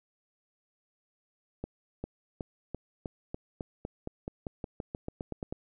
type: accelerating click train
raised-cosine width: 2 ms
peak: -22 dBFS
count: 19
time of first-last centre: 1.64-5.525 s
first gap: 400 ms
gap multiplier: 0.92
effects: none